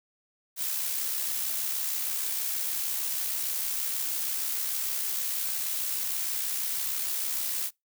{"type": "noise with amplitude modulation", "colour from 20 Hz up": "blue", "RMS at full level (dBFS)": -29, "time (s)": [0.56, 7.71], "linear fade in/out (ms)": 50, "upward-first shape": "sine", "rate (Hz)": 66.4, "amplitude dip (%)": 35, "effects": ["noise-tail reverb RT60 0.2 s tail -26 dB re dry"]}